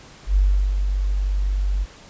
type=tone with ADSR envelope; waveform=sine; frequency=48.25 Hz; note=G1; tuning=27 cents flat; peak=-12 dBFS; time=0.26-1.86 s; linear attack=100 ms; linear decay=360 ms; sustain=-6 dB; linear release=35 ms; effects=pink hiss -45 dBFS RMS until 2.09 s + resampled to 16000 Hz